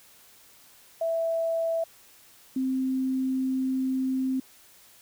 sine tone pair in turn, 659.3 / 261.6 Hz, E5 / C4, 0 / 0 cents, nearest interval octave + major third, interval 1600 cents, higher first, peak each -24 dBFS, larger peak neither, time 1.01-1.84 / 2.56-4.4 s, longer second, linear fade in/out 5 ms, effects white hiss -55 dBFS RMS until 5.01 s

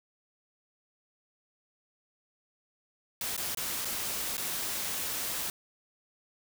white noise with dropouts, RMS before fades -34 dBFS, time 3.21-5.5 s, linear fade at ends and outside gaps 1 ms, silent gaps 3.365-3.377 / 3.548-3.572 / 3.848-3.854 / 4.369-4.379 s, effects none

